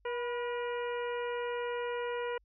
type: harmonic tone with a mistuned harmonic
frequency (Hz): 480.1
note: B4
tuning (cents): -49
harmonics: 1 / 2 / 3 / 4 / 5 / 6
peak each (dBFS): -34 / -40 / -44 / -46 / -48 / -50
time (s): 0.05-2.38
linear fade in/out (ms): 5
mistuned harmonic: 2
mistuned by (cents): +38
effects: added 50 Hz sine -65 dBFS peak until 2.44 s